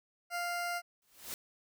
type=tone; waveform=20% pulse; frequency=698.5 Hz; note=F5; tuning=in tune; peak=-29 dBFS; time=0.3-0.82 s; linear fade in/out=50 ms
type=noise with exponential growth; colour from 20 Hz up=white; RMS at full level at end=-38 dBFS; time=1.02-1.34 s; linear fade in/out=1 ms; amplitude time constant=69 ms
effects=none